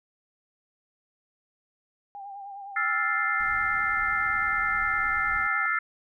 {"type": "tone with vibrato", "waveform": "sine", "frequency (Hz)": 797, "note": "G5", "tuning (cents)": 28, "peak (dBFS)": -37, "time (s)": [2.15, 5.66], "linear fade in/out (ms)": 0, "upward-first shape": "sine", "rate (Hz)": 9.7, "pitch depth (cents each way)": 43}
{"type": "chord", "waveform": "sine", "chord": "F major seventh", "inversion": "third", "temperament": "equal", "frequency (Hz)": [1318.5, 1396.9, 1760, 2093], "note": ["E6", "F6", "A6", "C7"], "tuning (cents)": [0, 0, 0, 0], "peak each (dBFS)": -29, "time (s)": [2.76, 5.79], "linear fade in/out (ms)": 5}
{"type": "noise", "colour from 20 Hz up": "brown", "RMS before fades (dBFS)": -45, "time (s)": [3.4, 5.47], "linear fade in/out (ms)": 0}
{"effects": []}